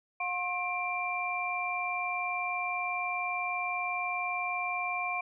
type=tone cluster; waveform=sine; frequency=719 / 1071 / 2363 Hz; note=F#5 / C6 / D7; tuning=-50 / +40 / +10 cents; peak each=-35 / -36 / -33 dBFS; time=0.2-5.21 s; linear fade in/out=5 ms; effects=none